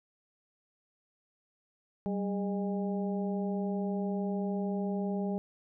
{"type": "harmonic tone with a mistuned harmonic", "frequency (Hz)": 203.7, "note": "G#3", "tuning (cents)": -33, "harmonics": [1, 2, 3, 4], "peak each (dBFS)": [-31, -37, -41, -43], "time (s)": [2.06, 5.38], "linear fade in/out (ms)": 0, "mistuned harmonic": 1, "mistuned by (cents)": -89, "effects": []}